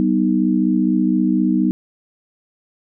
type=chord; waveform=sine; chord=G augmented; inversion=none; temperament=equal with one note detuned; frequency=191.85 / 246.9 / 311.1 Hz; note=G3 / B3 / D#4; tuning=-37 / 0 / 0 cents; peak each=-18 dBFS; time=0-1.71 s; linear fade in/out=0 ms; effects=none